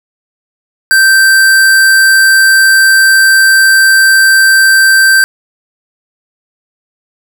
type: tone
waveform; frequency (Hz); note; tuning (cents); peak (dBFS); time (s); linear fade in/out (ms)
square; 1562; G6; -7; -4; 0.91-5.24; 0
effects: none